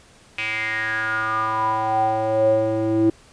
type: tone with band-pass filter sweep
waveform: square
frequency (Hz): 110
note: A2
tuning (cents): 0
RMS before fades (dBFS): -21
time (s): 0.38-3.1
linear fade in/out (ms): 5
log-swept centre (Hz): 2500 to 350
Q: 7.5
effects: pink hiss -51 dBFS RMS until 3.32 s + resampled to 22050 Hz